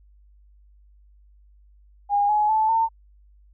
sine tone with pitch steps, 814 / 842.7 / 872.4 / 903.2 Hz, G#5 / G#5 / A5 / A5, -35 / +25 / -15 / +45 cents, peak -17 dBFS, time 2.09-2.89 s, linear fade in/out 50 ms, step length 200 ms, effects added 50 Hz sine -51 dBFS peak until 3.53 s

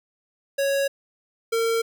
square tone pair in turn, 554 / 456.5 Hz, C#5 / A#4, -1 / -36 cents, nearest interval minor third, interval 335 cents, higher first, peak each -21 dBFS, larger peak neither, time 0.58-0.88 / 1.52-1.82 s, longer neither, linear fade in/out 10 ms, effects none

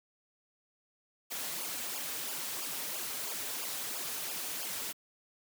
white noise with flanger, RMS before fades -38 dBFS, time 1.3-4.93 s, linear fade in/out 20 ms, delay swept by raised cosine 0.5 to 6.1 ms, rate 3 Hz, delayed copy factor -0.95, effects high-pass 150 Hz 12 dB/octave

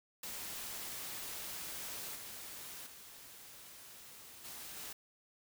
white noise with level steps, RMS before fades -44 / -48 / -54 / -48 / -46 dBFS, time 0.23-4.93 s, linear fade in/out 5 ms, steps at 2.15 / 2.86 / 4.44 / 4.76 s, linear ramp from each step 10 ms, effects none

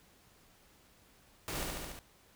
pink noise with echo, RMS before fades -39 dBFS, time 1.48-1.63 s, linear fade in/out 0 ms, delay 72 ms, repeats 5, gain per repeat -2 dB, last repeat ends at 1.99 s, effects pink hiss -64 dBFS RMS until 2.35 s

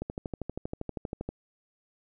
click train, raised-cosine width 2 ms, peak -20 dBFS, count 17, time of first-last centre 0.02-1.29 s, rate 12.6 Hz, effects none

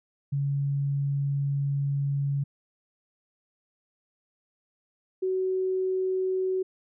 sine tone pair in turn, 140.4 / 374.8 Hz, C#3 / F#4, +22 / +22 cents, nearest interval octave + perfect fourth, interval 1700 cents, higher second, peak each -24 dBFS, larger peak neither, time 0.32-2.44 / 5.22-6.63 s, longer first, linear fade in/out 10 ms, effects none

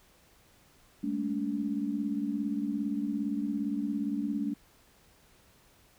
sine tone cluster, 203.9 / 221.3 / 286.1 Hz, G#3 / A3 / D4, -32 / +10 / -45 cents, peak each -35 / -34 / -32 dBFS, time 1.03-4.54 s, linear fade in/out 10 ms, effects pink hiss -62 dBFS RMS until 5.98 s

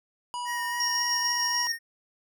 harmonic tone, 974 Hz, B5, 24 cents flat, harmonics 1 / 3 / 5 / 7 / 9 / 10, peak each -31 / -41 / -45 / -48 / -50 / -51 dBFS, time 0.34-1.67 s, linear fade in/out 0 ms
square tone with vibrato, 1864.7 Hz, A#6, in tune, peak -32 dBFS, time 0.45-1.79 s, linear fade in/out 50 ms, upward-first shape sine, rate 3.7 Hz, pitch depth 25 cents each way
sine tone with tremolo, 5588 Hz, F8, in tune, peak -25 dBFS, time 0.8-1.72 s, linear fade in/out 2 ms, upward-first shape square, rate 6.7 Hz, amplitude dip 25%
effects none

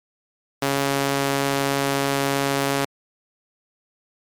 sawtooth tone with high-pass filter, 138.7 Hz, C#3, 1 cent sharp, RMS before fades -22 dBFS, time 0.62-2.85 s, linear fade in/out 5 ms, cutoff 300 Hz, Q 0.65, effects MP3 96 kbps

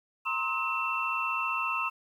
sine tone cluster, 940 / 1055 / 1288 / 2689 Hz, A#5 / C6 / E6 / E7, +14 / +14 / -41 / +34 cents, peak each -39 / -33 / -33 / -31 dBFS, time 0.25-1.9 s, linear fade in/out 20 ms, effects 10-bit

